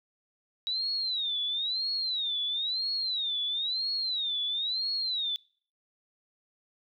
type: tone with vibrato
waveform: sine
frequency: 3853 Hz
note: B7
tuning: 44 cents flat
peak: -28 dBFS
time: 0.67-5.36 s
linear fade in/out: 0 ms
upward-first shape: sine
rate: 1 Hz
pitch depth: 200 cents each way
effects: noise-tail reverb RT60 0.5 s tail -25 dB re dry